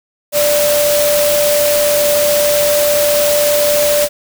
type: tone in noise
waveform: sine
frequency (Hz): 587.3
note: D5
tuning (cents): 0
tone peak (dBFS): -11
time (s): 0.32-4.09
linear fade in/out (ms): 50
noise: white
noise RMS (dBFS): -17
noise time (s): 0.32-4.09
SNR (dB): +3
effects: none